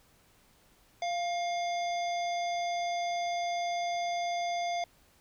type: harmonic tone with a mistuned harmonic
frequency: 694 Hz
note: F5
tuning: 11 cents flat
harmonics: 1 / 3 / 5 / 7 / 9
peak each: -30 / -40 / -44 / -47 / -49 dBFS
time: 1.02-4.84 s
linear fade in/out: 2 ms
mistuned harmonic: 3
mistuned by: +46 cents
effects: pink hiss -64 dBFS RMS until 5.2 s